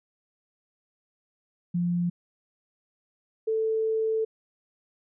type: tone pair in turn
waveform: sine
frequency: 174.61 / 442 Hz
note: F3 / A4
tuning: 0 / +8 cents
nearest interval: octave + major third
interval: 1608 cents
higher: second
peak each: -23 dBFS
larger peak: neither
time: 1.74-2.1 / 3.47-4.25 s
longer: second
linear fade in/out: 10 ms
effects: none